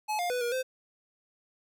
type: tone with pitch steps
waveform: square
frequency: 853 / 706 / 495.5 / 477.3 / 517 Hz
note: G#5 / F5 / B4 / A#4 / C5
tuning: +46 / +19 / +6 / +41 / -21 cents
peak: -29 dBFS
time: 0.08-0.63 s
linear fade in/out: 20 ms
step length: 110 ms
effects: none